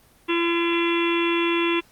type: harmonic tone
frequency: 340 Hz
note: F4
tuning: 46 cents flat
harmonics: 1 / 3 / 4 / 5 / 6 / 7 / 8 / 9 / 10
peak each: -21 / -28 / -35 / -37 / -33 / -30 / -28 / -41 / -32 dBFS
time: 0.28-1.81 s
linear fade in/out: 20 ms
effects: pink hiss -56 dBFS RMS until 1.91 s + Opus 24 kbps